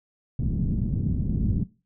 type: low-pass noise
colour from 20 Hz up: white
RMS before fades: -25 dBFS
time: 0.39-1.64 s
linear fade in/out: 5 ms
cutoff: 200 Hz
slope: 24 dB/octave
effects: noise-tail reverb RT60 0.3 s tail -19 dB re dry